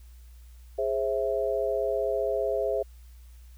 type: chord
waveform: sine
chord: Ab augmented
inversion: none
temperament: equal with one note detuned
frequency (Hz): 415.3 / 530.6 / 659.3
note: Ab4 / C5 / E5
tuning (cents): 0 / +24 / 0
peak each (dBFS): -29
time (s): 0.78-2.83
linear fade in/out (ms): 10
effects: added 60 Hz sine -46 dBFS peak until 3.57 s + white hiss -63 dBFS RMS until 3.57 s